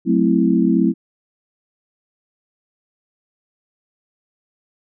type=chord; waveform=sine; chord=F# half-diminished seventh; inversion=none; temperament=equal; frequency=185 / 220 / 261.6 / 329.6 Hz; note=F#3 / A3 / C4 / E4; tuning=0 / 0 / 0 / 0 cents; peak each=-18 dBFS; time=0.05-0.94 s; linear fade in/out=50 ms; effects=none